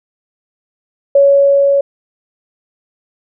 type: tone with level ramp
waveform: sine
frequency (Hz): 559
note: C#5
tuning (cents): +14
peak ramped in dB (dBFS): -4 to -8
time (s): 1.15-1.81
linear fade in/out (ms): 5
effects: none